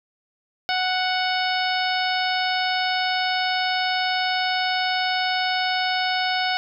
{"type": "harmonic tone", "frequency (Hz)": 740, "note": "F#5", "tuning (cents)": 0, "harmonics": [1, 2, 3, 4, 5, 6, 7], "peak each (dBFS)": [-24, -27, -29, -30, -31, -32, -32], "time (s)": [0.69, 6.57], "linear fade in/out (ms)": 0, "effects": []}